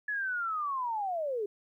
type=linear sweep; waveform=sine; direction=down; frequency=1718 to 392 Hz; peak=-30 dBFS; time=0.08-1.46 s; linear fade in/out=5 ms; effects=12-bit